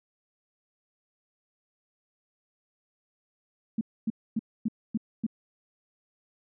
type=tone bursts; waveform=sine; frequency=222 Hz; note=A3; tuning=16 cents sharp; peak=-24 dBFS; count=6; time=3.78-5.266 s; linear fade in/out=5 ms; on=31 ms; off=260 ms; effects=none